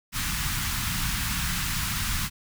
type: band-stop noise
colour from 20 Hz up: pink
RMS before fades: -28 dBFS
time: 0.12-2.3 s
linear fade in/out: 50 ms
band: 210 to 1100 Hz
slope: 24 dB/octave
effects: none